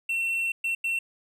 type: tone bursts at uneven times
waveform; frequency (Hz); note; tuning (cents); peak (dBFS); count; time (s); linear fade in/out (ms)
triangle; 2708; E7; +46; -23; 3; 0.09-0.52 / 0.64-0.75 / 0.84-0.99; 5
effects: none